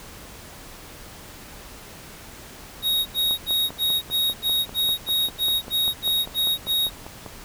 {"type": "tone bursts", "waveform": "square", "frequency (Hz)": 3765, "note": "A#7", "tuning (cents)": 16, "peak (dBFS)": -20, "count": 13, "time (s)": [2.82, 6.9], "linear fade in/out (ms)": 50, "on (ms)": 240, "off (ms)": 80}
{"type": "click train", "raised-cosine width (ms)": 1, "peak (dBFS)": -22, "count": 21, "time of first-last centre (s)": [3.31, 7.263], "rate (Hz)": 5.06}
{"effects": ["pink hiss -42 dBFS RMS until 7.44 s"]}